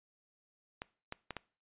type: clicks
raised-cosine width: 0.3 ms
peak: -23 dBFS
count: 4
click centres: 0.819 / 1.124 / 1.307 / 1.367 s
effects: noise-tail reverb RT60 0.4 s tail -22 dB re dry + resampled to 8000 Hz